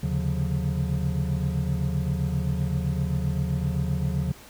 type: tone cluster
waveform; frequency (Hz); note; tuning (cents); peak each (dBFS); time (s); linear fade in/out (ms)
triangle; 77.4 / 136.3 / 144 / 178.8; D#2 / C#3 / D3 / F3; -9 / -29 / -34 / +41; -27; 0.03-4.32; 5
effects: pink hiss -48 dBFS RMS until 4.49 s